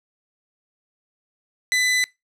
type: tone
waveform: sawtooth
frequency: 2002 Hz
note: B6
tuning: 23 cents sharp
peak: -14 dBFS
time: 1.72-2.04 s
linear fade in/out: 0 ms
effects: noise-tail reverb RT60 0.2 s tail -22 dB re dry + low-pass 10000 Hz 12 dB/octave